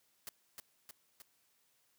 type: noise with echo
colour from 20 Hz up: white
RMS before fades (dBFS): -45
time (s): 0.27-0.29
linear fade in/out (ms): 0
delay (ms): 310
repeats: 3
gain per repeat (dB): -3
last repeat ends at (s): 1.22
effects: white hiss -74 dBFS RMS until 1.98 s + high-pass 80 Hz 12 dB/octave